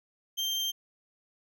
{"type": "tone", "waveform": "35% pulse", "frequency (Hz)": 3156, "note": "G7", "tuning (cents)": 11, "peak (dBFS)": -27, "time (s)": [0.37, 0.72], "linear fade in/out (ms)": 20, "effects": []}